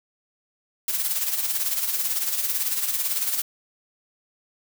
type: noise with tremolo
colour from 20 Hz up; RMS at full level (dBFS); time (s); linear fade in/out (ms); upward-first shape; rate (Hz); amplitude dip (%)
blue; -23; 0.88-3.42; 2; sine; 18; 55
effects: none